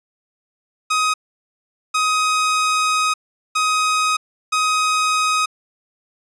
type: tone bursts at uneven times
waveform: sawtooth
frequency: 1258 Hz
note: D#6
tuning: 19 cents sharp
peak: -12 dBFS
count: 4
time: 0.9-1.14 / 1.94-3.14 / 3.55-4.17 / 4.52-5.46 s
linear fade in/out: 10 ms
effects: resampled to 22050 Hz